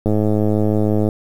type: click train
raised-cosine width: 2 ms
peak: -5 dBFS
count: 110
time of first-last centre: 0.06-1.088 s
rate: 106 Hz
effects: 7-bit